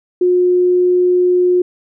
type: tone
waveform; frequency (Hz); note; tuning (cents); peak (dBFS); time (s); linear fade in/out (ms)
sine; 359.9; F#4; -48; -9; 0.21-1.62; 5
effects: none